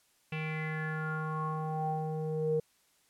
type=tone with low-pass filter sweep; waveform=square; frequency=156.4 Hz; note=D#3; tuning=9 cents sharp; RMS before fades=-34 dBFS; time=0.32-2.6 s; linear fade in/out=5 ms; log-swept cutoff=2600 to 450 Hz; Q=7.5; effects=white hiss -69 dBFS RMS until 3.09 s + low-pass 12000 Hz 12 dB/octave